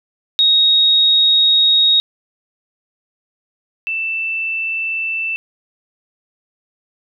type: tone pair in turn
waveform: sine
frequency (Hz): 3760 / 2659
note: A#7 / E7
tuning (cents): +14 / +14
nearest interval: tritone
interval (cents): 600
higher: first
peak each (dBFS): -9 / -18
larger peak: first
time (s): 0.39-2 / 3.87-5.36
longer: first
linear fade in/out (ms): 0
effects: none